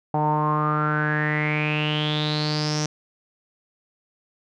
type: tone with low-pass filter sweep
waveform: sawtooth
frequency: 151.5 Hz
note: D#3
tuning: 46 cents flat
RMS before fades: -23 dBFS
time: 0.14-2.86 s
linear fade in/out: 2 ms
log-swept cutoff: 820 to 5900 Hz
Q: 9.4
effects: none